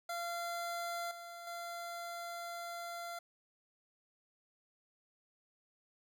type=tone with level steps; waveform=25% pulse; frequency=688 Hz; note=F5; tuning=26 cents flat; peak=-34 / -43 / -38 dBFS; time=0.09-3.19 s; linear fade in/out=5 ms; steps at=1.11 / 1.47 s; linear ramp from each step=2 ms; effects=none